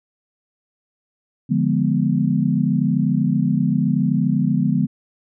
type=chord; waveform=sine; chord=D diminished seventh; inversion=none; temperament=equal; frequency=146.83 / 174.61 / 207.7 / 246.9 Hz; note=D3 / F3 / Ab3 / Cb4; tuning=0 / 0 / 0 / 0 cents; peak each=-21 dBFS; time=1.49-4.87 s; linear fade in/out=20 ms; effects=none